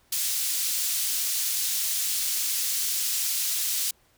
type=high-pass noise; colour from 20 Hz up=pink; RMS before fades=-27 dBFS; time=0.12-3.91 s; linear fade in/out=5 ms; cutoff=5000 Hz; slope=12 dB/octave; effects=pink hiss -63 dBFS RMS until 4.17 s